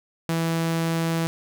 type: tone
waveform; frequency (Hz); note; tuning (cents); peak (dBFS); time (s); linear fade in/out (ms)
sawtooth; 164.81; E3; 0; -18; 0.29-1.27; 0
effects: none